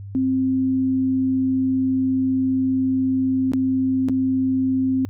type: tone with dropouts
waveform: sine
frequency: 262.1 Hz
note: C4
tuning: 3 cents sharp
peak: -17 dBFS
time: 0.15-5.05 s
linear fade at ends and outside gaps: 0 ms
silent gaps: 3.519-3.535 / 4.086-4.095 s
effects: added 99 Hz sine -32 dBFS peak until 5.09 s